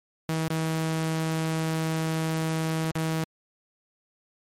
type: tone with dropouts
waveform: sawtooth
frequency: 160.4 Hz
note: E3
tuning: 47 cents flat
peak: -21 dBFS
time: 0.29-3.24 s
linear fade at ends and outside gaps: 0 ms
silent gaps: 0.48-0.504 / 2.911-2.955 s
effects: MP3 64 kbps